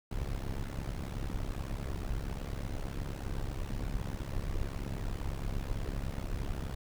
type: noise with amplitude modulation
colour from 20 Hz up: brown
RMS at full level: -32 dBFS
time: 0.11-6.75 s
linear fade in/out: 5 ms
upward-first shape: sine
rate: 68.2 Hz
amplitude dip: 90%
effects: none